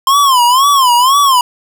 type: tone with vibrato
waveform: square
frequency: 1046.5 Hz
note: C6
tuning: in tune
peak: -7 dBFS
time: 0.07-1.41 s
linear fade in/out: 2 ms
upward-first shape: sine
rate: 2 Hz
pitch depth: 160 cents each way
effects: none